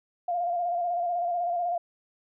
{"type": "tone with vibrato", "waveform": "sine", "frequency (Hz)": 698.5, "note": "F5", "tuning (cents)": 0, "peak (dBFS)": -25, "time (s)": [0.28, 1.78], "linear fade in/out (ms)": 5, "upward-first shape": "square", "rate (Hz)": 16, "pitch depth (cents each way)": 36, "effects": []}